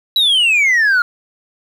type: exponential sweep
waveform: sine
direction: down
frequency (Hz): 3964 to 1393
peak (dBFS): -7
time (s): 0.16-1.02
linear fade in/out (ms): 2
effects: tanh soft clip ceiling -9 dBFS + 7-bit